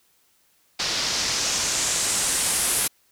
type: noise with low-pass filter sweep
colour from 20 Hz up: white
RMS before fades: -24 dBFS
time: 0.79-2.88 s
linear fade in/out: 10 ms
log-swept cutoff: 4700 to 11000 Hz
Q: 2.1
effects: white hiss -63 dBFS RMS until 3.11 s